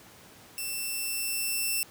5% pulse tone with level ramp, 2680 Hz, E7, 28 cents sharp, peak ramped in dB -23 to -17 dBFS, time 0.58-1.83 s, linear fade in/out 0 ms, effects pink hiss -52 dBFS RMS until 1.9 s + high-pass 100 Hz 12 dB/octave

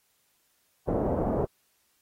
white low-pass noise, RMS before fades -27 dBFS, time 0.87-1.46 s, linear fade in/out 20 ms, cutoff 650 Hz, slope 24 dB/octave, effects white hiss -70 dBFS RMS until 2.01 s + AAC 48 kbps

